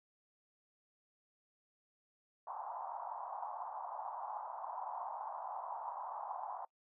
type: band-pass noise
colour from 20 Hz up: white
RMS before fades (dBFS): -44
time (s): 2.47-6.65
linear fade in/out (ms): 2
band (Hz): 730 to 1000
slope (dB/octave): 48
effects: noise-tail reverb RT60 0.1 s tail -23 dB re dry